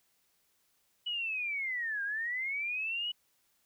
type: linear two-way sweep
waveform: sine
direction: down then up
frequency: 2960 to 1589 to 2960 Hz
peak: -32 dBFS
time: 1.06-3.12 s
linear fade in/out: 10 ms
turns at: 2.03 s
effects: white hiss -73 dBFS RMS until 3.65 s